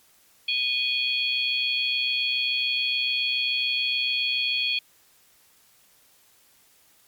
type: tone cluster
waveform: sine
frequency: 2476 / 3217 / 3344 / 4383 Hz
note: D#7 / G7 / G#7 / C#8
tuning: -9 / +44 / +11 / -20 cents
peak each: -26 / -30 / -27 / -31 dBFS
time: 0.48-4.79 s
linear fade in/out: 5 ms
effects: white hiss -59 dBFS RMS until 7.07 s + MP3 96 kbps